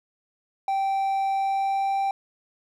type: tone with pitch glide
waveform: triangle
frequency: 780 to 784.5 Hz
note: G5 to G5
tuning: -9 to +1 cents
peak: -20 dBFS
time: 0.68-2.11 s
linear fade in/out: 2 ms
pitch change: +10 cents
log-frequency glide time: 1.33-2 s
effects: none